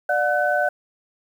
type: tone cluster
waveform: sine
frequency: 592 / 722 / 1510 Hz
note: D5 / F#5 / F#6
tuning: +14 / -43 / +35 cents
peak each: -22 dBFS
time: 0.09-0.69 s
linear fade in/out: 5 ms
effects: 8-bit